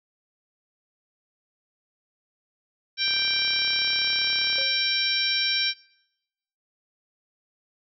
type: harmonic tone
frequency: 784 Hz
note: G5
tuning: in tune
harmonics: 2 / 3 / 4 / 5 / 6 / 7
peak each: -33 / -29 / -31 / -27 / -34 / -27 dBFS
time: 2.97-5.74 s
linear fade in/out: 50 ms
type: click train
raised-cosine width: 0.5 ms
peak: -26 dBFS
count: 55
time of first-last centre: 3.08-4.614 s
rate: 35.2 Hz
type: tone with exponential decay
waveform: sine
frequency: 541 Hz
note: C#5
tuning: 42 cents flat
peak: -32 dBFS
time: 4.58-4.99 s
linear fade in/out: 2 ms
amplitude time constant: 89 ms
effects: noise-tail reverb RT60 0.9 s tail -23 dB re dry